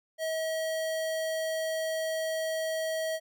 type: tone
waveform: square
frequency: 640 Hz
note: D#5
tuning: 49 cents sharp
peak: -30 dBFS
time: 0.18-3.2 s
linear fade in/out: 50 ms
effects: none